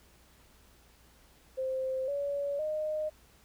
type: tone with pitch steps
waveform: sine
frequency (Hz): 523.3 / 567.4 / 615.2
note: C5 / C#5 / D#5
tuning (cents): 0 / +40 / -20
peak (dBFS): -30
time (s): 1.57-3.1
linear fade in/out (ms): 20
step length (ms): 510
effects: added 60 Hz sine -64 dBFS peak until 3.44 s + pink hiss -62 dBFS RMS until 3.44 s